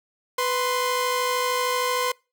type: tone pair together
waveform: sawtooth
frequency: 496.7 / 1046.5 Hz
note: B4 / C6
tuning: +10 / 0 cents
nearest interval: octave + minor second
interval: 1290 cents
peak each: -21 dBFS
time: 0.38-2.12 s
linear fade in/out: 5 ms
effects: noise-tail reverb RT60 0.3 s tail -26 dB re dry